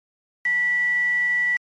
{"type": "tone with quantisation", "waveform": "sine", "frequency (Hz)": 1956, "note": "B6", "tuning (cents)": -17, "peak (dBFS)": -18, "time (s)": [0.45, 1.57], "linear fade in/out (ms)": 5, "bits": 5, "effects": ["low-pass 4000 Hz 12 dB/octave", "MP3 64 kbps"]}